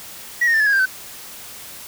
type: tone with pitch steps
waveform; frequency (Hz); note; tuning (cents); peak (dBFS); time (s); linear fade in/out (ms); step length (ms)
sine; 1923 / 1850 / 1779.8 / 1712.2 / 1647.2 / 1584.7 / 1524.5; B6 / A#6 / A6 / A6 / G#6 / G6 / G6; -47 / -14 / +19 / -48 / -15 / +18 / -49; -11; 0.41-0.858; 10; 64
effects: tanh soft clip ceiling -12 dBFS + white hiss -37 dBFS RMS until 1.87 s